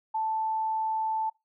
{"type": "tone", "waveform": "sine", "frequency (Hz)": 880, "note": "A5", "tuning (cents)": 0, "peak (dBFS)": -26, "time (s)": [0.14, 1.3], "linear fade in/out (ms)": 10, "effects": ["noise-tail reverb RT60 0.2 s tail -23 dB re dry"]}